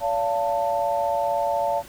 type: tone cluster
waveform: sine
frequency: 573 / 689 / 889 Hz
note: D5 / F5 / A5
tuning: -43 / -24 / +18 cents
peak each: -25 dBFS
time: 0-1.83 s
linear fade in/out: 50 ms
effects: pink hiss -45 dBFS RMS until 1.88 s